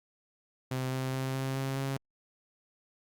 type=tone with pitch steps; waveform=sawtooth; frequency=129.7 / 130.9 / 132.12 / 133.35 / 134.58 / 135.83 Hz; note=C3 / C3 / C3 / C3 / C3 / C#3; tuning=-15 / +1 / +17 / +33 / +49 / -35 cents; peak=-27 dBFS; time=0.71-1.97 s; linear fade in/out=5 ms; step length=210 ms; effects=Opus 48 kbps